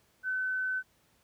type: tone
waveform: sine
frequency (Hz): 1517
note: F#6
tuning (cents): +43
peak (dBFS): -29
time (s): 0.23-0.83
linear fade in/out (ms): 50
effects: pink hiss -68 dBFS RMS until 1.23 s + high-pass 60 Hz 12 dB/octave